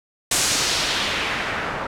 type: noise with low-pass filter sweep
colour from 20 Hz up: white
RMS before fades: -23 dBFS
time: 0.31-1.87 s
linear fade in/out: 5 ms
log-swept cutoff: 8700 to 1200 Hz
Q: 1.2
effects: none